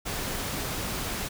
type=noise; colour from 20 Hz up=pink; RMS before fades=-32 dBFS; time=0.05-1.29 s; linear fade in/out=20 ms; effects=none